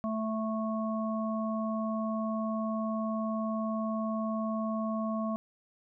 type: harmonic tone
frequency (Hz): 220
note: A3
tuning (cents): 0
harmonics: 1 / 3 / 5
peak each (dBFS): -31 / -36 / -38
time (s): 0.04-5.36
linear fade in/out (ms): 0
effects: none